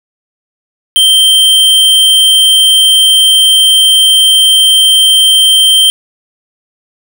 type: tone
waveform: square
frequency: 3136 Hz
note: G7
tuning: in tune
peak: -4 dBFS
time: 0.96-5.9 s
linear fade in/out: 0 ms
effects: 7-bit